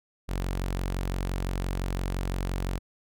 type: tone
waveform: sawtooth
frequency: 45.84 Hz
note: F#1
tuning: 15 cents flat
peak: -24 dBFS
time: 0.28-2.79 s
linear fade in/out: 20 ms
effects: none